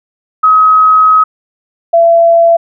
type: tone pair in turn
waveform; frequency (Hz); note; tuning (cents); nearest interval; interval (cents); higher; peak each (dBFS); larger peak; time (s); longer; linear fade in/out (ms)
sine; 1271 / 673.3; D#6 / E5; +36 / +36; major seventh; 1100; first; -3; neither; 0.43-1.24 / 1.93-2.57; first; 10
effects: none

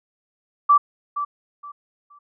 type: tone with echo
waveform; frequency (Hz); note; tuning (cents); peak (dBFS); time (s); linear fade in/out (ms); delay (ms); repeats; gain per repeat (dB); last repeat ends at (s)
sine; 1162; D6; -19; -10; 0.69-0.78; 10; 470; 3; -12; 2.19
effects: none

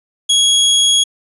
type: tone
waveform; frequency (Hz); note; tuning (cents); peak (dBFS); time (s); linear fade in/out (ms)
sawtooth; 3322; G#7; 0; -6; 0.29-1.04; 10
effects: resampled to 24000 Hz

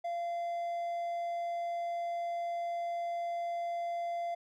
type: tone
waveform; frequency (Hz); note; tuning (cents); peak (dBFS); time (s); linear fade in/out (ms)
triangle; 688; F5; -26; -31; 0.04-4.35; 10
effects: none

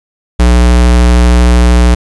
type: tone with vibrato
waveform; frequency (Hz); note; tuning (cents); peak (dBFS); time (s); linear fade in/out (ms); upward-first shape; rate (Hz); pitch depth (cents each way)
square; 60.4; B1; -38; -4; 0.39-1.95; 10; square; 13; 8
effects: resampled to 24000 Hz + 7-bit

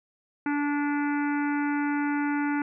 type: harmonic tone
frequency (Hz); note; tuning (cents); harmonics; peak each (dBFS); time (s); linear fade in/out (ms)
290.3; D4; -20; 1 / 3 / 4 / 5 / 6 / 7 / 8 / 9; -25 / -33 / -43 / -34 / -42 / -40 / -44 / -49; 0.46-2.62; 2
effects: none

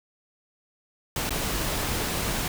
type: noise with dropouts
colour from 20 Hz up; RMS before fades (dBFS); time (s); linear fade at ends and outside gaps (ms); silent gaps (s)
pink; -28; 1.16-2.48; 2; 1.294-1.306
effects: none

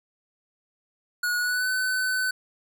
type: tone with pitch glide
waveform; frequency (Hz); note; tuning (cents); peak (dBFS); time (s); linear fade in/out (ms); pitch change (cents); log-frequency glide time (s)
square; 1454 to 1511.4; F#6 to F#6; -31 to +36; -24; 1.23-2.31; 5; +67; 1.38-1.69
effects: none

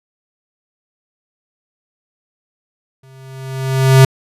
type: tone with exponential growth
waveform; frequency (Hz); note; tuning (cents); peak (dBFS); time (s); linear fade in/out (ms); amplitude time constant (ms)
square; 132.7; C3; +25; -3; 3.03-4.05; 5; 220
effects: resampled to 32000 Hz

